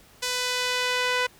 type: tone with band-pass filter sweep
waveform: sawtooth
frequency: 498.6 Hz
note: B4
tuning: 16 cents sharp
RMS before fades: -26 dBFS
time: 0.22-1.27 s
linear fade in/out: 10 ms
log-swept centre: 5500 to 2100 Hz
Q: 0.82
effects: pink hiss -54 dBFS RMS until 1.39 s